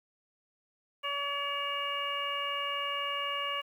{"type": "harmonic tone", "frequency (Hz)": 568, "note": "C#5", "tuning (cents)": 42, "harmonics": [1, 2, 3, 4, 5], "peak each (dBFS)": [-41, -35, -43, -40, -35], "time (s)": [1.03, 3.62], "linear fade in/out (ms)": 20, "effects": ["10-bit"]}